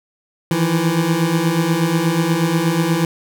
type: beating tone pair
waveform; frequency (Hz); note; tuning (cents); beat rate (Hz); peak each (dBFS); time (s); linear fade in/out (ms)
25% pulse; 160 / 168.3; D#3 / E3; +49 / +36; 8.3; -16 / -13; 0.51-3.05; 2
effects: none